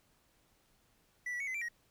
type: tone with pitch steps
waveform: triangle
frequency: 1970 / 1949 / 2220 / 2042 / 2348 / 1887 Hz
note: B6 / B6 / C#7 / C7 / D7 / A#6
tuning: -5 / -23 / +2 / -43 / -1 / +21 cents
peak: -34 dBFS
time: 1.26-1.686 s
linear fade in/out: 5 ms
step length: 71 ms
effects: pink hiss -71 dBFS RMS until 1.9 s